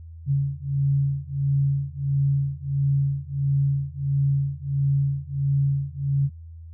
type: beating tone pair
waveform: sine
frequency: 138.3 / 139.8 Hz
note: C#3 / C#3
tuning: -4 / +15 cents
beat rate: 1.5 Hz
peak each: -23 dBFS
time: 0.26-6.3 s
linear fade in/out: 50 ms
effects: noise-tail reverb RT60 0.1 s tail -24 dB re dry + added 82 Hz sine -38 dBFS peak until 6.73 s